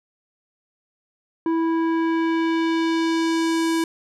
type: tone with low-pass filter sweep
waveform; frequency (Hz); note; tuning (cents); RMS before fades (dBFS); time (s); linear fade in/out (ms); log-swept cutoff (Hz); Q
square; 328.1; E4; -8; -21; 1.46-3.84; 2; 970 to 11000; 0.94
effects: none